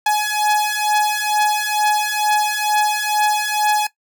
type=beating tone pair; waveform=sawtooth; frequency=842 / 844.2 Hz; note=G#5 / G#5; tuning=+24 / +28 cents; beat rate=2.2 Hz; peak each=-15 dBFS; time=0.06-3.87 s; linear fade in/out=5 ms; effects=noise-tail reverb RT60 0.1 s tail -17 dB re dry